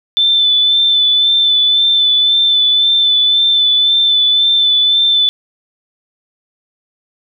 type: tone with vibrato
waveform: sine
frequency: 3520 Hz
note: A7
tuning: in tune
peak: -8 dBFS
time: 0.17-5.29 s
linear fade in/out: 0 ms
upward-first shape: sine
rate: 1.9 Hz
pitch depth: 23 cents each way
effects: none